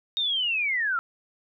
sine linear sweep, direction down, 3729 to 1318.5 Hz, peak -23 dBFS, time 0.17-0.99 s, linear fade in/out 0 ms, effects none

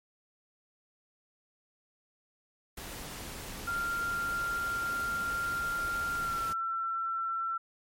pink noise, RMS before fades -42 dBFS, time 2.77-6.53 s, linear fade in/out 5 ms
sine tone with pitch glide, 1389 to 1345.6 Hz, F6 to E6, -10 to +35 cents, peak -30 dBFS, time 3.67-7.58 s, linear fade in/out 10 ms, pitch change -55 cents, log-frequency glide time 6.17-6.47 s
effects MP3 64 kbps

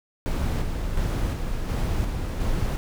brown noise with tremolo, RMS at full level -24 dBFS, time 0.26-2.77 s, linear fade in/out 0 ms, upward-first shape square, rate 1.4 Hz, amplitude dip 35%, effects none

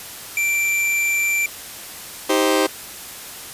square tone, 2349 Hz, D7, in tune, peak -18 dBFS, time 0.37-1.46 s, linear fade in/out 2 ms
sawtooth chord, C minor, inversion first, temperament just, 314 / 392.4 / 523.3 Hz, Eb4 / G4 / C5, +16 / +2 / 0 cents, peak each -16 dBFS, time 2.29-2.67 s, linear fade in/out 10 ms
effects white hiss -35 dBFS RMS until 3.53 s + resampled to 32000 Hz

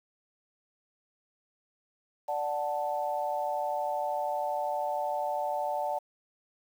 sine chord, D major, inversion none, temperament equal, 587.3 / 740 / 880 Hz, D5 / F#5 / A5, 0 / 0 / 0 cents, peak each -33 dBFS, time 2.28-5.99 s, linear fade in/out 10 ms, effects 9-bit

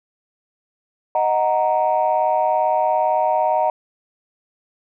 sine chord, D# minor, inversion none, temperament equal, 622.3 / 740 / 932.3 Hz, D#5 / F#5 / A#5, 0 / 0 / 0 cents, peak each -19 dBFS, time 1.15-3.7 s, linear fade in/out 2 ms, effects tanh soft clip ceiling -8 dBFS

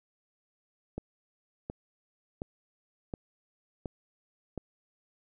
click train, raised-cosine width 2 ms, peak -22 dBFS, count 6, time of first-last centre 0.98-4.577 s, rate 1.39 Hz, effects none

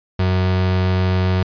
35% pulse tone, 92.5 Hz, F#2, in tune, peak -13 dBFS, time 0.19-1.43 s, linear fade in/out 5 ms, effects resampled to 11025 Hz

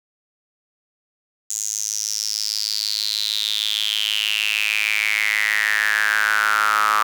sawtooth tone with high-pass filter sweep, 106.4 Hz, G#2, 42 cents sharp, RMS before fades -21 dBFS, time 1.5-7.03 s, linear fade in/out 0 ms, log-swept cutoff 6900 to 1200 Hz, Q 7.8, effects none

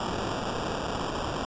white noise with sample-and-hold, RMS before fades -31 dBFS, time 0-1.45 s, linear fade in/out 2 ms, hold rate 2100 Hz, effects resampled to 16000 Hz

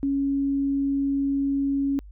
sine tone, 277.2 Hz, C#4, in tune, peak -21 dBFS, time 0.03-1.99 s, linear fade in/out 0 ms, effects added 50 Hz sine -41 dBFS peak until 2.11 s

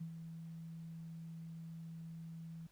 sine tone with ADSR envelope, 164.1 Hz, E3, 8 cents flat, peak -40 dBFS, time 0-2.67 s, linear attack 13 ms, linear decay 86 ms, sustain -6 dB, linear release 6 ms, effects pink hiss -71 dBFS RMS until 2.71 s

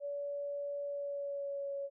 sine tone with pitch glide, 571 to 558.6 Hz, D5 to C#5, -49 to +13 cents, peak -36 dBFS, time 0-1.9 s, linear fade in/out 50 ms, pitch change -38 cents, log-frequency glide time 0.84-1.74 s, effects none

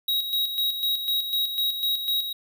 square tone with tremolo, 3817 Hz, A#7, 40 cents sharp, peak -22 dBFS, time 0.08-2.33 s, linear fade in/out 5 ms, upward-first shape square, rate 4 Hz, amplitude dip 55%, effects none

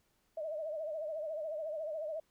sine tone with vibrato, 622.3 Hz, D#5, in tune, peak -36 dBFS, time 0.37-2.2 s, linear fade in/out 5 ms, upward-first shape triangle, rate 14 Hz, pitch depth 110 cents each way, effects pink hiss -75 dBFS RMS until 2.3 s

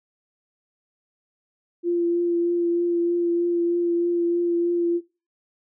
sine tone with vibrato, 344.6 Hz, F4, 23 cents flat, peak -19 dBFS, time 1.83-5.01 s, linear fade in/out 50 ms, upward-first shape triangle, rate 3.2 Hz, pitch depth 17 cents each way, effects noise-tail reverb RT60 0.3 s tail -18 dB re dry

